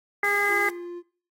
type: harmonic tone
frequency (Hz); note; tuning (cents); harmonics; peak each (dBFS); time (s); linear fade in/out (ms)
407.1; G#4; -35; 1 / 2 / 3 / 4 / 5; -30 / -30 / -30 / -27 / -23; 0.23-0.69; 2
type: noise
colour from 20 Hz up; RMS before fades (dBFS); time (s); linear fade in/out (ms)
white; -41; 0.24-0.7; 5
type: tone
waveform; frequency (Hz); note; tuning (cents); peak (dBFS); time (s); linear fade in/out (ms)
triangle; 349.2; F4; 0; -31; 0.47-1.03; 50
effects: noise-tail reverb RT60 0.5 s tail -20 dB re dry + AAC 48 kbps